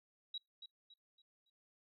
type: tone with echo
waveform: sine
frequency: 3868 Hz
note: B7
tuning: 37 cents flat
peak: -40 dBFS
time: 0.34-0.38 s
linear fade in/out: 5 ms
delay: 280 ms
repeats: 4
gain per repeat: -9 dB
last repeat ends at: 1.5 s
effects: noise-tail reverb RT60 0.2 s tail -26 dB re dry